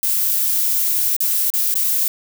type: noise with dropouts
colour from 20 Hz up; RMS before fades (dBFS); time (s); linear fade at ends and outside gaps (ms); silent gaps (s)
violet; -18; 0.03-2.08; 1; 1.165-1.204 / 1.502-1.538 / 1.741-1.754
effects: none